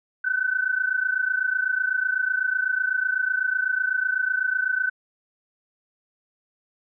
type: tone pair together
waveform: sine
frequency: 1500 / 1528 Hz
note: F#6 / G6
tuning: +23 / -45 cents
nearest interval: unison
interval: 32 cents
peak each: -24 dBFS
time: 0.24-4.9 s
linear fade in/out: 10 ms
effects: none